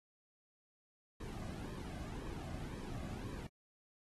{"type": "noise with flanger", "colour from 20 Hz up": "brown", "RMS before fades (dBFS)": -45, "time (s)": [1.2, 3.47], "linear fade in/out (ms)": 5, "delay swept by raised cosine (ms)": [1.4, 2.22], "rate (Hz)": 1.9, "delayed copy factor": -0.6, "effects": ["AAC 32 kbps"]}